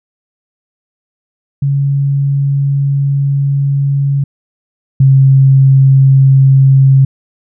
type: tone pair in turn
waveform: sine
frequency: 139.6 / 134.92 Hz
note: C#3 / C#3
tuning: +13 / -46 cents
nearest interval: minor second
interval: 59 cents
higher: first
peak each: -9 / -3 dBFS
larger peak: second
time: 1.62-4.24 / 5-7.05 s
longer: first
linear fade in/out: 5 ms
effects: none